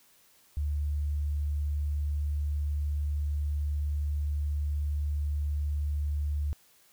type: tone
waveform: sine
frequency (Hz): 73.42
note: D2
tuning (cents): 0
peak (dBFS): -27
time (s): 0.57-6.53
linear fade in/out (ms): 0
effects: white hiss -62 dBFS RMS until 6.92 s